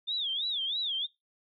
sine tone with vibrato, 3512 Hz, A7, 4 cents flat, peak -29 dBFS, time 0.07-1.07 s, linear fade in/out 20 ms, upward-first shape sine, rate 3.1 Hz, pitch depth 200 cents each way, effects noise-tail reverb RT60 0.2 s tail -21 dB re dry

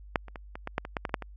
clicks, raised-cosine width 0.5 ms, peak -8 / -30 / -24 / -23 / -18 / -12 / -22 / -14 / -14 / -29 / -10 / -22 dBFS, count 12, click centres 0.158 / 0.283 / 0.358 / 0.555 / 0.674 / 0.781 / 0.851 / 0.968 / 1.052 / 1.094 / 1.142 / 1.223 s, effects added 50 Hz sine -45 dBFS peak until 1.36 s + AAC 48 kbps

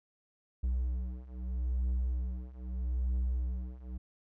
triangle beating tone pair, 61.8 / 62.59 Hz, B1 / B1, +2 / +24 cents, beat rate 0.79 Hz, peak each -33 / -31 dBFS, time 0.63-3.98 s, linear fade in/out 10 ms, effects none

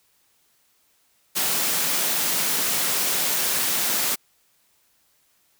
white high-pass noise, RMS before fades -23 dBFS, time 1.35-4.16 s, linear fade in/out 20 ms, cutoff 130 Hz, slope 96 dB/octave, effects white hiss -64 dBFS RMS until 5.59 s

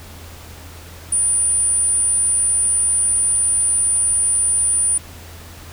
sine tone, 9397 Hz, D9, in tune, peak -14 dBFS, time 1.12-4.98 s, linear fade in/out 5 ms, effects added 83 Hz sine -38 dBFS peak until 5.72 s + pink hiss -40 dBFS RMS until 5.72 s

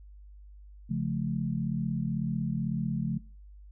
sine chord, Db augmented, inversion none, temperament equal with one note detuned, 138.59 / 174.61 / 216.7 Hz, Db3 / F3 / A3, 0 / 0 / -26 cents, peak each -32 dBFS, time 0.89-3.19 s, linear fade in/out 20 ms, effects noise-tail reverb RT60 0.4 s tail -23 dB re dry + added 50 Hz sine -47 dBFS peak until 3.71 s

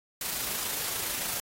white noise with amplitude modulation, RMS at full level -31 dBFS, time 0.21-1.4 s, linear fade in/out 2 ms, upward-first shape sine, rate 27 Hz, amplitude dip 35%, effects AAC 48 kbps

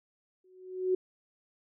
sine tone with exponential growth, 370.4 Hz, F#4, 2 cents sharp, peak -22 dBFS, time 0.44-0.95 s, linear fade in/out 5 ms, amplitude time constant 110 ms, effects none

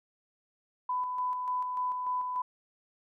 sine tone with tremolo, 1000 Hz, B5, 21 cents sharp, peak -28 dBFS, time 0.89-2.42 s, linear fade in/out 5 ms, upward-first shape square, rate 3.4 Hz, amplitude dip 35%, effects none

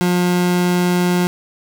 30% pulse tone, 178.1 Hz, F3, 34 cents sharp, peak -11 dBFS, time 0.01-1.27 s, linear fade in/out 0 ms, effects none

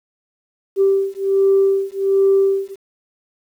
sine beating tone pair, 390 / 391.3 Hz, G4 / G4, -9 / -3 cents, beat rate 1.3 Hz, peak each -15 dBFS, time 0.76-2.76 s, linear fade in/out 50 ms, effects tanh soft clip ceiling -6 dBFS + 8-bit

